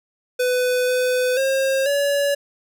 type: tone with pitch steps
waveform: square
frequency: 499.7 / 503 / 536 / 568 Hz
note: B4 / B4 / C5 / C#5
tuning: +20 / +32 / +42 / +42 cents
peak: -18 dBFS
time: 0.39-2.35 s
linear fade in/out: 10 ms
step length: 490 ms
effects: none